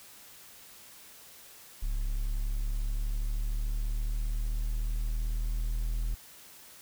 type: linear sweep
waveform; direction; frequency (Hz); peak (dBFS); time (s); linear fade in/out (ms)
triangle; up; 34.65 to 40.28; -26; 1.82-6.15; 10
effects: white hiss -52 dBFS RMS until 6.81 s